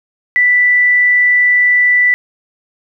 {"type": "tone", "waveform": "sine", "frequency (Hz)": 1975.5, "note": "B6", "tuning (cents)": 0, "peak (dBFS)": -7, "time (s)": [0.36, 2.14], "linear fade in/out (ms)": 0, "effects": ["8-bit"]}